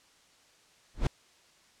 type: noise with exponential growth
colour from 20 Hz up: brown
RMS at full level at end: -17 dBFS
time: 0.94-1.07 s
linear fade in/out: 5 ms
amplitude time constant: 28 ms
effects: white hiss -62 dBFS RMS until 1.8 s + low-pass 7000 Hz 12 dB/octave